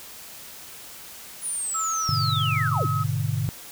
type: linear sweep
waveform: sine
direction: down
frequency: 9956 to 116.54 Hz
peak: -26 dBFS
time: 1.41-2.88 s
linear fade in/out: 50 ms
type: tone with pitch glide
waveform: sine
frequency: 1305 to 1279.6 Hz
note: E6 to D#6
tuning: -18 to +48 cents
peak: -26 dBFS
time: 1.74-3.04 s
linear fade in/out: 10 ms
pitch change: -34 cents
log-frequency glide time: 2.29-2.91 s
type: chord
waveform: sine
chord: G# diminished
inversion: none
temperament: just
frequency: 103.83 / 124.59 / 149.51 Hz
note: G#2 / B2 / D3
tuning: 0 / +16 / +31 cents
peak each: -27 dBFS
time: 2.09-3.49 s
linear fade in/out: 0 ms
effects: white hiss -42 dBFS RMS until 3.71 s